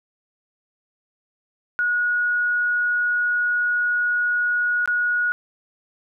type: tone with dropouts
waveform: sine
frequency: 1453 Hz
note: F#6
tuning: 32 cents flat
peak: -18 dBFS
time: 1.79-5.32 s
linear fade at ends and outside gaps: 0 ms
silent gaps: 4.858-4.876 s
effects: none